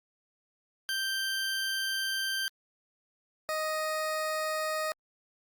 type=tone pair in turn; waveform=20% pulse; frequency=1568 / 623.6 Hz; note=G6 / D#5; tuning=0 / +4 cents; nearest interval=octave + major third; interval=1596 cents; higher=first; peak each=-25 dBFS; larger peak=neither; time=0.89-2.48 / 3.49-4.92 s; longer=first; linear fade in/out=0 ms; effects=Opus 48 kbps

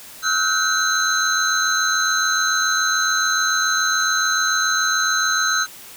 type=tone cluster; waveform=sine; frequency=1294 / 1459 / 1546 / 4035 / 6360 Hz; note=E6 / F#6 / G6 / B7 / G8; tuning=-32 / -25 / -24 / +36 / +24 cents; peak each=-23 dBFS; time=0.22-5.67 s; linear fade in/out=50 ms; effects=white hiss -40 dBFS RMS until 5.96 s

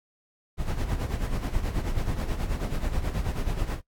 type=noise with tremolo; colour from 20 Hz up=brown; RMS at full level=-25 dBFS; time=0.57-3.81 s; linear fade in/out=50 ms; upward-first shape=sine; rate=9.3 Hz; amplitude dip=65%; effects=noise-tail reverb RT60 0.1 s tail -17 dB re dry + AAC 64 kbps

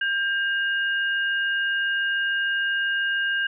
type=tone pair together; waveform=sine; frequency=1596.5 / 2850 Hz; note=G6 / F7; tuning=+31 / +34 cents; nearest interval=minor seventh; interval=1003 cents; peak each=-22 / -29 dBFS; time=0.01-3.47 s; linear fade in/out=5 ms; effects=none

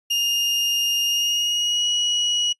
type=tone with pitch glide; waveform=35% pulse; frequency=2828 to 2911 Hz; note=F7 to F#7; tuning=+21 to -29 cents; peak=-17 dBFS; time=0.1-2.53 s; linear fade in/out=10 ms; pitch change=+50 cents; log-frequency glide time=1.03-1.87 s; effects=noise-tail reverb RT60 0.1 s tail -24 dB re dry + resampled to 24000 Hz

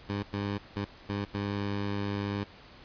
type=tone bursts at uneven times; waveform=15% pulse; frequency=101.1 Hz; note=G#2; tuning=46 cents flat; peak=-24 dBFS; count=5; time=0.09-0.23 / 0.33-0.58 / 0.76-0.85 / 1.09-1.25 / 1.34-2.44 s; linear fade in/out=5 ms; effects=pink hiss -52 dBFS RMS until 2.84 s + resampled to 11025 Hz

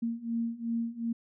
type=beating tone pair; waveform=sine; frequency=229.9 / 232.6 Hz; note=A#3 / A#3; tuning=-24 / -4 cents; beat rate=2.7 Hz; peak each=-34 / -32 dBFS; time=0.02-1.13 s; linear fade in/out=10 ms; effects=none

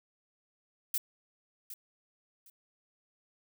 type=noise with echo; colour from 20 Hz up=violet; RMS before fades=-31 dBFS; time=0.94-0.98 s; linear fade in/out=2 ms; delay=760 ms; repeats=2; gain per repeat=-13 dB; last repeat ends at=2.5 s; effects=none

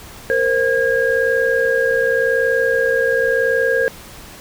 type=tone cluster; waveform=sine; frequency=463.1 / 524 / 1631 Hz; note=A#4 / C5 / G#6; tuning=-11 / +2 / -32 cents; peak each=-18 dBFS; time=0.3-3.88 s; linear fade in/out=0 ms; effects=pink hiss -38 dBFS RMS until 4.4 s

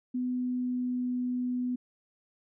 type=tone with pitch glide; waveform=sine; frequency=250.4 to 248.7 Hz; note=B3 to B3; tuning=+24 to +12 cents; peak=-28 dBFS; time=0.14-1.76 s; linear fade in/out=10 ms; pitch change=-12 cents; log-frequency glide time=0.25-1.08 s; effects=none

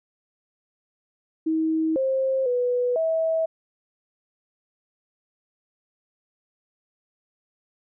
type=tone with pitch steps; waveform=sine; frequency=318.9 / 530 / 492.6 / 648 Hz; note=D#4 / C5 / B4 / E5; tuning=+43 / +22 / -5 / -30 cents; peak=-20 dBFS; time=1.46-3.46 s; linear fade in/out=10 ms; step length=500 ms; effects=none

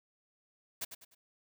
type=noise with echo; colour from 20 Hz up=white; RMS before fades=-37 dBFS; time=0.81-0.85 s; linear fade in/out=10 ms; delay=100 ms; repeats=3; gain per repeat=-9 dB; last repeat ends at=1.15 s; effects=none

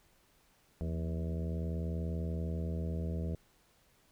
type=harmonic tone with a mistuned harmonic; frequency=80.4 Hz; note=E2; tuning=43 cents flat; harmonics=1 / 2 / 3 / 4 / 5 / 6 / 7 / 8; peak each=-35 / -38 / -47 / -49 / -48 / -48 / -53 / -51 dBFS; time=0.81-3.35 s; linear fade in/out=0 ms; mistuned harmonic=2; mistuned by=+92 cents; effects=pink hiss -68 dBFS RMS until 4.11 s

